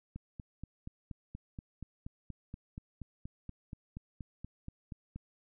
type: click train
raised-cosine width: 5 ms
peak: -30 dBFS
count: 22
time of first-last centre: 0.16-5.16 s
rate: 4.2 Hz
effects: none